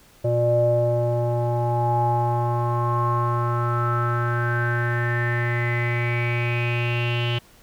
square tone with low-pass filter sweep, 119.4 Hz, A#2, 42 cents sharp, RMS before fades -22 dBFS, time 0.24-7.39 s, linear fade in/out 10 ms, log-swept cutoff 550 to 3000 Hz, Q 8.9, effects pink hiss -53 dBFS RMS until 7.62 s

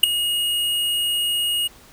square tone with ADSR envelope, 2872 Hz, F7, 48 cents sharp, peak -4 dBFS, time 0.03-1.68 s, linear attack 8 ms, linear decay 4 ms, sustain -16 dB, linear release 15 ms, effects pink hiss -48 dBFS RMS until 1.92 s

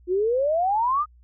sine exponential sweep, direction up, 347.2 to 1262 Hz, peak -19 dBFS, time 0.07-1.06 s, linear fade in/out 50 ms, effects added 60 Hz sine -50 dBFS peak until 1.23 s

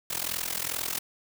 white noise with amplitude modulation, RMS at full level -28 dBFS, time 0.1-0.99 s, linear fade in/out 5 ms, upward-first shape sine, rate 42.4 Hz, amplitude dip 90%, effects none

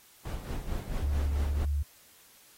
brown noise with tremolo, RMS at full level -33 dBFS, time 0.25-1.65 s, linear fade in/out 5 ms, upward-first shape sine, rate 4.5 Hz, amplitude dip 60%
sine tone with pitch glide, 71.9 to 72.32 Hz, D2 to D2, -36 to -26 cents, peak -26 dBFS, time 1.02-1.83 s, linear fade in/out 10 ms, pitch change +10 cents, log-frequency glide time 1.41-1.64 s
effects white hiss -58 dBFS RMS until 2.57 s + AAC 48 kbps

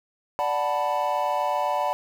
triangle chord, B minor seventh, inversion first, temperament equal, 587.3 / 740 / 880 / 987.8 Hz, D5 / F#5 / A5 / B5, 0 / 0 / 0 / 0 cents, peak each -26 dBFS, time 0.39-1.93 s, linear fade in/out 0 ms, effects 8-bit

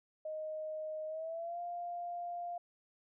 sine tone with pitch glide, 622.3 to 698.5 Hz, D#5 to F5, 0 to 0 cents, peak -38 dBFS, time 0.25-2.58 s, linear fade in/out 5 ms, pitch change +200 cents, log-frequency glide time 1.07-1.6 s, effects none

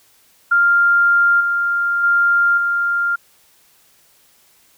sine tone with level steps, 1396.9 Hz, F6, in tune, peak -10 / -15 / -11 / -15 dBFS, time 0.51-3.16 s, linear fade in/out 10 ms, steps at 1.4 / 2.03 / 2.57 s, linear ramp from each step 10 ms, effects white hiss -54 dBFS RMS until 4.77 s

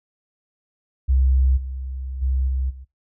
sine tone with level steps, 65.41 Hz, C2, in tune, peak -14 / -27 / -18 / -20 / -36 dBFS, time 1.08-2.85 s, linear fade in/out 20 ms, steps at 1.56 / 2.21 / 2.47 / 2.69 s, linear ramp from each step 20 ms, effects noise-tail reverb RT60 0.2 s tail -21 dB re dry

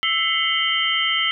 sine tone cluster, 1321 / 2027 / 2176 / 2860 / 3109 Hz, E6 / B6 / C#7 / F7 / G7, +3 / +45 / -33 / +41 / -15 cents, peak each -26 / -24 / -27 / -27 / -21 dBFS, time 0.03-1.31 s, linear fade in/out 0 ms, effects none

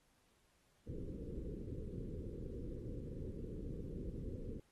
pink low-pass noise, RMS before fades -45 dBFS, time 0.87-4.6 s, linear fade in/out 5 ms, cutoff 510 Hz, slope 96 dB/octave, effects pink hiss -75 dBFS RMS until 4.71 s + AAC 32 kbps

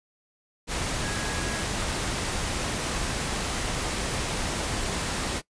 sine tone in noise, 1655 Hz, G#6, 6 cents flat, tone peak -37 dBFS, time 0.99-1.65 s, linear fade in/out 50 ms, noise pink, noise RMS -29 dBFS, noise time 0.67-5.42 s, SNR -11 dB, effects noise-tail reverb RT60 0.1 s tail -20 dB re dry + resampled to 22050 Hz

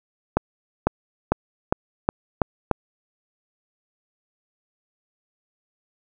accelerating click train, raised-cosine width 1 ms, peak -3 dBFS, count 7, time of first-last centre 0.37-2.713 s, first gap 500 ms, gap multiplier 0.9, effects none

